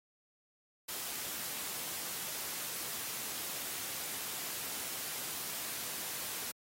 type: noise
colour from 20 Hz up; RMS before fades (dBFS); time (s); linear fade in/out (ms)
white; -40; 0.88-6.52; 10
effects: high-pass 100 Hz 12 dB/octave + AAC 48 kbps